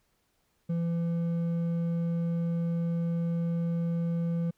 sine tone with hard clipping, 168.7 Hz, E3, 40 cents sharp, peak -28 dBFS, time 0.69-4.51 s, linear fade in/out 10 ms, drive 5 dB, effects pink hiss -73 dBFS RMS until 4.57 s

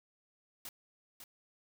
white noise with echo, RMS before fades -45 dBFS, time 0.65-0.69 s, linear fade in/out 2 ms, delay 550 ms, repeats 1, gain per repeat -6 dB, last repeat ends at 1.24 s, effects none

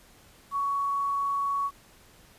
sine tone with quantisation, 1119 Hz, C#6, 16 cents sharp, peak -25 dBFS, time 0.51-1.71 s, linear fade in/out 50 ms, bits 9, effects pink hiss -56 dBFS RMS until 2.38 s + resampled to 32000 Hz

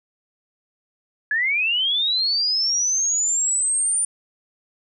sine linear sweep, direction up, 1673 to 9280 Hz, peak -18 dBFS, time 1.31-4.05 s, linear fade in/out 2 ms, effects none

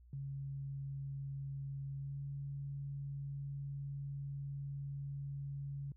sine tone with pitch glide, 138 to 139.85 Hz, C#3 to C#3, -7 to +16 cents, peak -40 dBFS, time 0.13-5.92 s, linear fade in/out 2 ms, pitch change +23 cents, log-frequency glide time 1.97-2.2 s, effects added 60 Hz sine -58 dBFS peak until 5.96 s

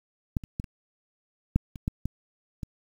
clicks, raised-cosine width 5 ms, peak -13 / -28 / -18 / -29 / -8 / -27 / -14 / -16 / -21 dBFS, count 9, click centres 0.368 / 0.438 / 0.599 / 0.642 / 1.56 / 1.758 / 1.879 / 2.056 / 2.632 s, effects 8-bit

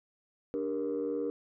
sine chord, G minor, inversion second, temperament just, 294 / 392 / 470.4 Hz, D4 / G4 / Bb4, +2 / 0 / +16 cents, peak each -34 / -36 / -32 dBFS, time 0.54-1.3 s, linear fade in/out 0 ms, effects tanh soft clip ceiling -25 dBFS

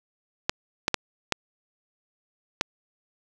clicks, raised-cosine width 0.2 ms, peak -4 dBFS, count 5, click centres 0.495 / 0.881 / 0.943 / 1.323 / 2.611 s, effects none

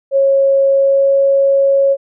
sine tone with pitch glide, 547 to 550.2 Hz, C#5 to C#5, -23 to -13 cents, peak -8 dBFS, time 0.11-1.97 s, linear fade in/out 50 ms, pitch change +10 cents, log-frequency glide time 0.68-1.1 s, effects none

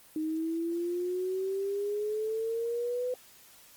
sine exponential sweep, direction up, 309.4 to 504 Hz, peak -29 dBFS, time 0.16-3.14 s, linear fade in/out 2 ms, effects white hiss -56 dBFS RMS until 3.76 s + Opus 24 kbps

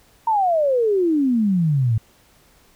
sine exponential sweep, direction down, 932 to 106.7 Hz, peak -15 dBFS, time 0.27-1.98 s, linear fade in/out 5 ms, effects pink hiss -55 dBFS RMS until 2.75 s

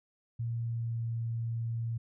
sine tone with pitch glide, 116.54 to 115.33 Hz, A#2 to A#2, 0 to -18 cents, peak -31 dBFS, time 0.39-1.98 s, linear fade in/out 10 ms, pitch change -18 cents, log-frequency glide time 0.56-1.06 s, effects none

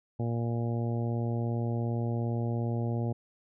harmonic tone, 117.3 Hz, A#2, 11 cents sharp, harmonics 1 / 2 / 3 / 4 / 5 / 6 / 7, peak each -29 / -35 / -39 / -41 / -43 / -45 / -46 dBFS, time 0.19-3.13 s, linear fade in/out 10 ms, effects none

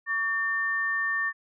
sine tone pair together, 1133.9 / 1800 Hz, C#6 / A6, +39 / +39 cents, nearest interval minor sixth, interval 800 cents, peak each -33 / -25 dBFS, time 0.06-1.33 s, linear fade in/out 50 ms, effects none

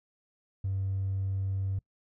sine tone with hard clipping, 96.6 Hz, G2, 25 cents flat, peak -29 dBFS, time 0.64-1.79 s, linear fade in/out 5 ms, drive 1 dB, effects noise-tail reverb RT60 0.1 s tail -24 dB re dry

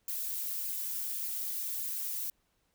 violet noise with flanger, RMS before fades -36 dBFS, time 0.08-2.3 s, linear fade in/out 2 ms, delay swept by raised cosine 0.42 to 5.22 ms, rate 1.7 Hz, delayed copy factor +0.5, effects pink hiss -75 dBFS RMS until 2.74 s

